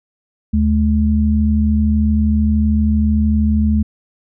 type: tone pair together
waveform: sine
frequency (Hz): 75.7 / 214.1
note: D#2 / A3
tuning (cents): -47 / -47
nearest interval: octave + tritone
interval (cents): 1800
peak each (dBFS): -14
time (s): 0.53-3.83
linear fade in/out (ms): 10
effects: none